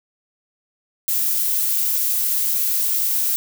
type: noise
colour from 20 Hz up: violet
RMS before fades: -20 dBFS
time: 1.08-3.36 s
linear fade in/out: 0 ms
effects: none